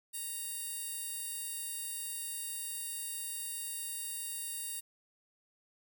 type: tone with high-pass filter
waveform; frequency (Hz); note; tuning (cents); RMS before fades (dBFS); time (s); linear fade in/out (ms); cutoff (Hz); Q
15% pulse; 932.3; A#5; 0; -40; 0.13-4.81; 20; 8800; 0.85
effects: none